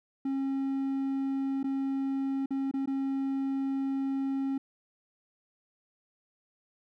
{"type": "tone with dropouts", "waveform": "triangle", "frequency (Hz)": 271, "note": "C#4", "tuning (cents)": -39, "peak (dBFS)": -26, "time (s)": [0.25, 4.58], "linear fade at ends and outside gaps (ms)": 5, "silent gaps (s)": [[1.631, 1.641], [2.46, 2.506], [2.713, 2.738], [2.859, 2.874]], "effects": []}